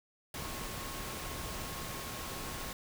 sine tone in noise, 1086 Hz, C#6, 36 cents flat, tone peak -49 dBFS, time 0.34-2.73 s, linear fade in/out 2 ms, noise pink, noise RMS -41 dBFS, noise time 0.34-2.73 s, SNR -11 dB, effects none

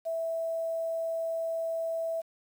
sine tone with quantisation, 657 Hz, E5, 6 cents flat, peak -29 dBFS, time 0.05-2.22 s, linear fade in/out 20 ms, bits 9, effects none

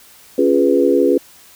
sine chord, C# dominant seventh, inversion none, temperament equal, 277.2 / 349.2 / 415.3 / 493.9 Hz, C#4 / E#4 / G#4 / B4, 0 / 0 / 0 / 0 cents, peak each -16 dBFS, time 0.38-1.18 s, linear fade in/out 5 ms, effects white hiss -45 dBFS RMS until 1.55 s

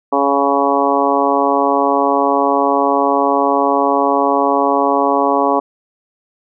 harmonic tone, 140 Hz, C#3, 18 cents sharp, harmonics 2 / 3 / 4 / 5 / 6 / 7 / 8, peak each -19 / -19 / -19 / -19 / -19 / -19 / -19 dBFS, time 0.12-5.6 s, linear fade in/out 10 ms, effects none

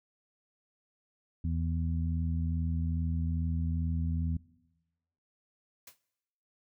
harmonic tone, 82.41 Hz, E2, in tune, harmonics 1 / 2 / 3, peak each -30 / -35 / -39 dBFS, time 1.44-4.37 s, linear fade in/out 5 ms
white noise with exponential decay, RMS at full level -45 dBFS, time 5.87-5.99 s, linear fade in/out 5 ms, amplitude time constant 25 ms
effects noise-tail reverb RT60 1.0 s tail -21 dB re dry

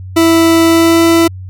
40% pulse tone with pitch glide, 329.6 to 332.5 Hz, E4 to E4, 0 to +15 cents, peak -5 dBFS, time 0.16-1.28 s, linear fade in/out 10 ms, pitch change +15 cents, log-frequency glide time 0.65-1.03 s, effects added 93 Hz sine -24 dBFS peak until 1.49 s

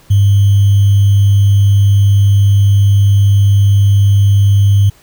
sine tone with sample-and-hold, 100 Hz, G2, 35 cents sharp, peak -5 dBFS, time 0.1-4.9 s, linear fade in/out 10 ms, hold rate 3150 Hz, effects pink hiss -46 dBFS RMS until 5.02 s

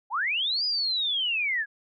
sine linear two-way sweep, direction up then down, 747 to 4978 to 1620 Hz, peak -24 dBFS, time 0.1-1.66 s, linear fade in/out 50 ms, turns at 0.65 s, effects none

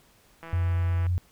click train, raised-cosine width 0.5 ms, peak -27 dBFS, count 106, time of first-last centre 0.43-1.066 s, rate 165 Hz
sine tone, 89.1 Hz, F2, 35 cents sharp, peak -22 dBFS, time 0.53-1.18 s, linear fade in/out 0 ms
effects pink hiss -60 dBFS RMS until 1.31 s

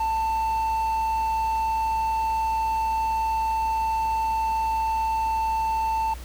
triangle tone, 890 Hz, A5, 20 cents sharp, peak -20 dBFS, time 0-6.14 s, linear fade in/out 5 ms, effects added 60 Hz sine -35 dBFS peak until 6.24 s + pink hiss -45 dBFS RMS until 6.24 s

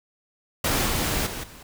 pink noise with level steps, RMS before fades -23 / -25 / -33 / -45 dBFS, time 0.64-1.63 s, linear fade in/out 5 ms, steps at 0.86 / 1.26 / 1.43 s, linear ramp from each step 10 ms, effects none

